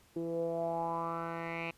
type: tone with low-pass filter sweep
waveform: 10% pulse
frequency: 166.8 Hz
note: E3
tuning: 21 cents sharp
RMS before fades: -36 dBFS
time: 0.16-1.71 s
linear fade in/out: 5 ms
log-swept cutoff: 370 to 2600 Hz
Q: 5.2
effects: pink hiss -64 dBFS RMS until 1.77 s + resampled to 32000 Hz